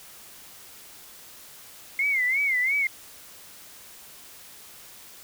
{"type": "tone with vibrato", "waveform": "sine", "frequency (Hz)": 2123, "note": "C7", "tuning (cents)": 25, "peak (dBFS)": -21, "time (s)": [1.99, 2.87], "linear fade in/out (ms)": 2, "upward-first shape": "sine", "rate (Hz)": 2.9, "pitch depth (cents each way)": 130, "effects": ["white hiss -47 dBFS RMS until 5.23 s"]}